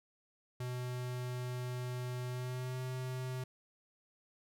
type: tone with pitch glide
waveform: square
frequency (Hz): 124.8 to 128.31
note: B2 to C3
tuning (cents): +19 to -33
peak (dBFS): -38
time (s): 0.6-3.44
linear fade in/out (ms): 5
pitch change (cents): +48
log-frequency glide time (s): 2.29-2.81
effects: none